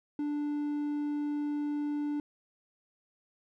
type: tone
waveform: triangle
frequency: 293.7 Hz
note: D4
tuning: in tune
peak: -28 dBFS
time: 0.19-2.2 s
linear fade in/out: 2 ms
effects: none